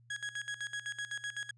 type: tone with tremolo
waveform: 35% pulse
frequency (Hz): 1661.2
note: G#6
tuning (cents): 0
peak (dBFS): -34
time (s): 0.1-1.51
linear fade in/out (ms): 5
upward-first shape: square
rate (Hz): 7.9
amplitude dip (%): 80
effects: added 118 Hz sine -60 dBFS peak until 1.57 s + resampled to 22050 Hz